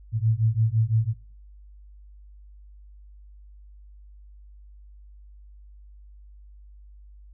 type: beating tone pair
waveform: sine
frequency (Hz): 108.7 / 114.6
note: A2 / A#2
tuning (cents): -21 / -29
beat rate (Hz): 5.9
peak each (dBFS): -22 / -23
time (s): 0.12-1.14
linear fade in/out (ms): 50
effects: noise-tail reverb RT60 0.4 s tail -19 dB re dry + added 50 Hz sine -45 dBFS peak until 7.33 s